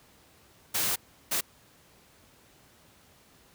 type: noise bursts at uneven times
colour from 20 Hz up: white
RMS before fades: -28 dBFS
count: 2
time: 0.74-0.96 / 1.31-1.41 s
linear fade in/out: 10 ms
effects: pink hiss -59 dBFS RMS until 3.54 s + high-pass 60 Hz 12 dB/octave